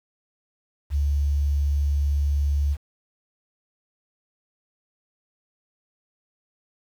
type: tone with quantisation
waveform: sine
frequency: 71.6 Hz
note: D2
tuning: 43 cents flat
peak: -19 dBFS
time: 0.9-2.77 s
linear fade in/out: 50 ms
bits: 8
effects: none